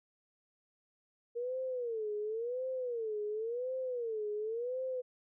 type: tone with vibrato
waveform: sine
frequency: 466.2 Hz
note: A#4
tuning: in tune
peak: -34 dBFS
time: 1.35-5.02 s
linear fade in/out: 20 ms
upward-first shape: sine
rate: 0.93 Hz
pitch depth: 190 cents each way
effects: none